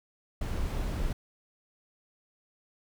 brown noise, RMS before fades -31 dBFS, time 0.41-1.13 s, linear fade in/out 5 ms, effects none

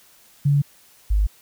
sine tone pair in turn, 142.9 / 51.11 Hz, D3 / G#1, -47 / -27 cents, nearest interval octave + tritone, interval 1780 cents, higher first, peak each -14 / -15 dBFS, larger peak first, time 0.45-0.62 / 1.1-1.27 s, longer neither, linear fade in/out 10 ms, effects white hiss -53 dBFS RMS until 1.41 s

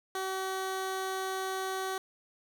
15% pulse tone, 380 Hz, F#4, 46 cents sharp, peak -26 dBFS, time 0.15-1.98 s, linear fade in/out 2 ms, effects none

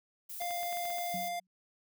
violet noise, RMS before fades -43 dBFS, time 0.29-1.29 s, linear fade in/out 10 ms
square tone, 698.5 Hz, F5, in tune, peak -35 dBFS, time 0.4-1.4 s, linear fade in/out 10 ms
clicks, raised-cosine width 0.3 ms, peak -33 dBFS, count 8, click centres 0.419 / 0.508 / 0.631 / 0.727 / 0.771 / 0.854 / 0.903 / 0.984 s
sine tone with exponential decay, 184.2 Hz, F#3, 7 cents flat, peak -37 dBFS, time 1.14-1.47 s, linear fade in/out 2 ms, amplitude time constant 70 ms
effects none

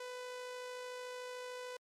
sawtooth tone with amplitude modulation, 499.1 Hz, B4, 18 cents sharp, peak -38 dBFS, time 0-1.77 s, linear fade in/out 5 ms, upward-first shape sine, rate 53.5 Hz, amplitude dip 25%, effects low-pass 9000 Hz 12 dB/octave + MP3 96 kbps

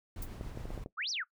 brown noise with tremolo, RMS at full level -41 dBFS, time 0.16-0.84 s, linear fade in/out 2 ms, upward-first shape triangle, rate 7.3 Hz, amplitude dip 35%
violet noise with exponential decay, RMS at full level -37 dBFS, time 0.22-0.29 s, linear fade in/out 5 ms, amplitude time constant 15 ms
clicks, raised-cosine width 2 ms, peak -28 dBFS, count 6, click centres 0.411 / 0.574 / 0.655 / 0.705 / 0.777 / 0.861 s
sine exponential two-way sweep, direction up then down, 1095 to 6100 to 1173 Hz, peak -33 dBFS, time 0.97-1.24 s, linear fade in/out 20 ms, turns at 1.1 s
effects noise-tail reverb RT60 0.1 s tail -19 dB re dry

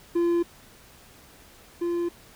triangle tone pair in turn, 343.2 / 345 Hz, F4 / F4, -30 / -21 cents, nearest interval unison, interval 9 cents, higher second, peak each -18 / -22 dBFS, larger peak first, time 0.15-0.43 / 1.81-2.09 s, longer neither, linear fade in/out 10 ms, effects pink hiss -52 dBFS RMS until 2.35 s

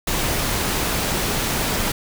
pink noise, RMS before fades -22 dBFS, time 0.07-1.92 s, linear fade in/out 5 ms, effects none

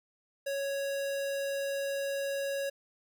square tone, 554.4 Hz, C#5, in tune, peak -32 dBFS, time 0.46-2.7 s, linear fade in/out 10 ms, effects none

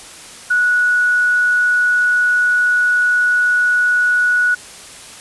sine tone, 1467 Hz, F#6, 15 cents flat, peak -11 dBFS, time 0.5-4.55 s, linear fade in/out 10 ms, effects white hiss -36 dBFS RMS until 5.2 s + resampled to 24000 Hz

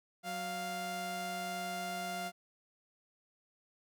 sawtooth tone pair together, 185 / 698.5 Hz, F#3 / F5, 0 / 0 cents, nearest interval octave + major seventh, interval 2300 cents, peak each -40 / -34 dBFS, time 0.23-2.32 s, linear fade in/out 50 ms, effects none

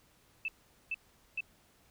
sine tone bursts, 2637 Hz, E7, in tune, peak -32 dBFS, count 3, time 0.45-1.406 s, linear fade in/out 2 ms, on 32 ms, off 430 ms, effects pink hiss -66 dBFS RMS until 1.9 s

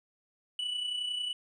triangle tone with amplitude modulation, 2960 Hz, F#7, in tune, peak -28 dBFS, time 0.59-1.33 s, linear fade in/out 2 ms, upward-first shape sine, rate 31 Hz, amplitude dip 50%, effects resampled to 22050 Hz

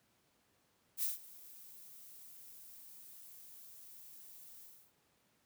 violet noise with ADSR envelope, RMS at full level -34 dBFS, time 0.97-4.93 s, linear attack 59 ms, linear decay 150 ms, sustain -21 dB, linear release 310 ms, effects pink hiss -74 dBFS RMS until 5.45 s + high-pass 100 Hz 12 dB/octave

